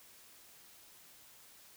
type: silence
effects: white hiss -59 dBFS RMS until 1.76 s